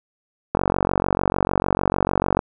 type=click train; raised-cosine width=1 ms; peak=-4 dBFS; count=87; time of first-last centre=0.55-2.392 s; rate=46.7 Hz; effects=none